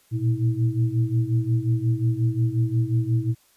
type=tone cluster; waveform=sine; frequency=115.1 / 120.7 / 322.1 Hz; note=A#2 / B2 / E4; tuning=-22 / -39 / -40 cents; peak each=-23 / -22 / -30 dBFS; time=0.11-3.35 s; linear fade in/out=50 ms; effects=white hiss -60 dBFS RMS until 3.56 s + resampled to 32000 Hz